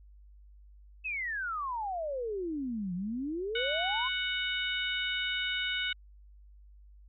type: exponential two-way sweep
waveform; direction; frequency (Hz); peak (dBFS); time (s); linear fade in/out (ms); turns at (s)
sine; down then up; 2649 to 172.6 to 1074; -32; 1.04-4.09; 20; 2.94
type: harmonic tone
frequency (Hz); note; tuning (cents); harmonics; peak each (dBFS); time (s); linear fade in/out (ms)
740; F#5; 0; 2 / 3 / 4 / 5; -35 / -36 / -35 / -37; 3.55-5.93; 5
effects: added 50 Hz sine -52 dBFS peak until 7.08 s